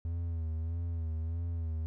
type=tone with vibrato; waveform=triangle; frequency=82.41 Hz; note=E2; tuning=in tune; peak=-30 dBFS; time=0.05-1.86 s; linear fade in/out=0 ms; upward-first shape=sine; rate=1.6 Hz; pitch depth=56 cents each way; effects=none